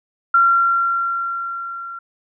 sine tone with level ramp, 1372 Hz, F6, 31 cents flat, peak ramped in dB -9 to -29 dBFS, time 0.34-1.99 s, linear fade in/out 5 ms, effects none

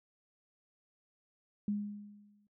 sine tone with exponential decay, 206.1 Hz, G#3, 13 cents flat, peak -29 dBFS, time 1.68-2.47 s, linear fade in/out 2 ms, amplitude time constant 170 ms, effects noise-tail reverb RT60 0.1 s tail -20 dB re dry

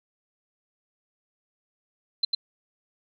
sine tone with echo, 4083 Hz, C8, 43 cents flat, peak -19 dBFS, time 2.23-2.25 s, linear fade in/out 5 ms, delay 100 ms, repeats 1, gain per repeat -2 dB, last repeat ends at 2.35 s, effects none

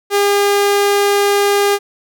sawtooth tone, 404.5 Hz, G#4, 46 cents flat, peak -7 dBFS, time 0.1-1.79 s, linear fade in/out 50 ms, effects none

